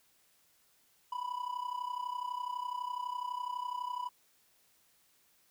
triangle tone with amplitude modulation, 987.8 Hz, B5, in tune, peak -30 dBFS, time 1.12-4.09 s, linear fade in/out 5 ms, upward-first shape sine, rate 32 Hz, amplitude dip 80%, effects white hiss -69 dBFS RMS until 5.5 s

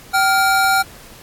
square tone pair together, 771 / 1402.6 Hz, G5 / F6, -29 / +7 cents, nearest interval minor seventh, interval 1036 cents, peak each -16 dBFS, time 0.13-0.83 s, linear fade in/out 20 ms, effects pink hiss -41 dBFS RMS until 1.22 s + AAC 64 kbps

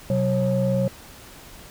sine tone cluster, 127.6 / 187.6 / 543 Hz, C3 / F#3 / C#5, -43 / +24 / -36 cents, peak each -22 dBFS, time 0.1-0.88 s, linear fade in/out 2 ms, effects tanh soft clip ceiling -13 dBFS + pink hiss -44 dBFS RMS until 1.7 s

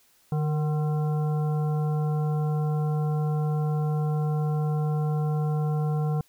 harmonic tone with a mistuned harmonic, 150.7 Hz, D3, 45 cents sharp, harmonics 1 / 3 / 5 / 7 / 9, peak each -23 / -35 / -37 / -44 / -47 dBFS, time 0.32-6.21 s, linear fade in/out 2 ms, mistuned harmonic 3, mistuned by +43 cents, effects white hiss -62 dBFS RMS until 6.28 s

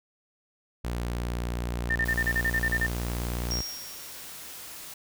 sawtooth tone, 59.5 Hz, A#1, 36 cents sharp, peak -25 dBFS, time 0.84-3.62 s, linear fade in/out 10 ms
sine tone bursts, 1800 Hz, A6, 39 cents sharp, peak -23 dBFS, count 11, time 1.9-2.865 s, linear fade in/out 5 ms, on 55 ms, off 36 ms
white noise, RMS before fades -42 dBFS, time 2.05-4.94 s, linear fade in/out 5 ms
sine tone with exponential decay, 5588 Hz, F8, in tune, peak -27 dBFS, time 3.51-4.43 s, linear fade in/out 0 ms, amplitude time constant 200 ms
effects none

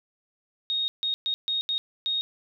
sine tone bursts at uneven times, 3729 Hz, A#7, in tune, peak -24 dBFS, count 6, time 0.7-0.88 / 1.03-1.14 / 1.26-1.34 / 1.48-1.61 / 1.69-1.78 / 2.06-2.21 s, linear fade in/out 0 ms, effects none

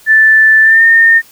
sine tone with pitch glide, 1760 to 1824.2 Hz, A6 to A#6, 0 to -38 cents, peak -3 dBFS, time 0.06-1.22 s, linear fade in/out 50 ms, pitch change +62 cents, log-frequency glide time 0.62-0.84 s, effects white hiss -42 dBFS RMS until 1.31 s

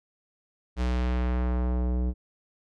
square tone with low-pass filter sweep, 61.7 Hz, B1, 1 cent flat, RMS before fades -26 dBFS, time 0.76-2.14 s, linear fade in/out 50 ms, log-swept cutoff 6400 to 380 Hz, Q 0.75, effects none

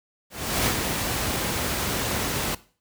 pink noise with ADSR envelope, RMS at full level -21 dBFS, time 0.3-2.55 s, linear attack 370 ms, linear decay 66 ms, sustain -5 dB, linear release 6 ms, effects noise-tail reverb RT60 0.4 s tail -18 dB re dry + high-pass 60 Hz 12 dB/octave

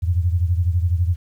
sine beating tone pair, 85 / 97 Hz, F2 / G2, -46 / -18 cents, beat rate 12 Hz, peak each -17 / -22 dBFS, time 0.02-1.16 s, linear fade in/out 20 ms, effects 9-bit

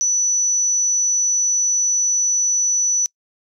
sine tone, 5950 Hz, F#8, 9 cents sharp, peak -15 dBFS, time 0.01-3.06 s, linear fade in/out 0 ms, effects noise-tail reverb RT60 0.1 s tail -25 dB re dry

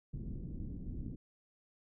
pink low-pass noise, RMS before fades -42 dBFS, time 0.13-1.16 s, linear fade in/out 10 ms, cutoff 280 Hz, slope 24 dB/octave, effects none

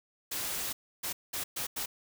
white noise bursts at uneven times, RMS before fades -35 dBFS, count 5, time 0.31-0.73 / 1.03-1.13 / 1.33-1.44 / 1.56-1.67 / 1.76-1.86 s, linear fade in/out 10 ms, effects none

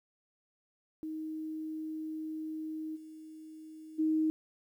sine tone with level steps, 313.9 Hz, D#4, 15 cents sharp, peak -36 / -46 / -26 dBFS, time 1.03-4.3 s, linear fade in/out 0 ms, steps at 2.95 / 3.98 s, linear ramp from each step 20 ms, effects 11-bit

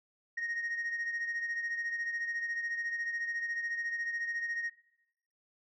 sine beating tone pair, 1864.7 / 1878.7 Hz, A#6 / A#6, 0 / +13 cents, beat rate 14 Hz, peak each -32 / -39 dBFS, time 0.37-4.7 s, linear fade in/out 10 ms, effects noise-tail reverb RT60 1.0 s tail -24 dB re dry + tanh soft clip ceiling -30 dBFS

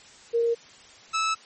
sine / sawtooth tone pair in turn, 466.2 / 1307.2 Hz, A#4 / E6, 0 / -15 cents, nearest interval octave + tritone, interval 1785 cents, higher second, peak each -20 / -19 dBFS, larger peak second, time 0.33-0.55 / 1.13-1.35 s, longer neither, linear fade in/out 20 ms, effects white hiss -50 dBFS RMS until 1.45 s + MP3 32 kbps

